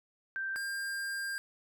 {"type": "tone pair in turn", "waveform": ["sine", "square"], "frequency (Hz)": [1568, 1599.1], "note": ["G6", "G6"], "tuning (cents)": [0, 34], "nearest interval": "unison", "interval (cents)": 34, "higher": "second", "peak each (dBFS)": [-33, -35], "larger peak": "first", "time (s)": [[0.36, 0.56], [0.56, 1.38]], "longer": "second", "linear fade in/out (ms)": 0, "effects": []}